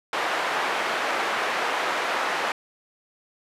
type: band-pass noise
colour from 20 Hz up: white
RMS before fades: -26 dBFS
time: 0.13-2.52 s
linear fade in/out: 2 ms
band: 480 to 1600 Hz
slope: 12 dB/octave
effects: resampled to 32000 Hz